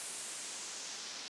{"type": "noise with low-pass filter sweep", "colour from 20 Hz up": "white", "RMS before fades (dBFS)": -44, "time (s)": [0, 1.28], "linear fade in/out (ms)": 0, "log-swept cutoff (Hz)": [10000, 5100], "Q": 2, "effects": ["high-pass 200 Hz 12 dB/octave", "resampled to 24000 Hz"]}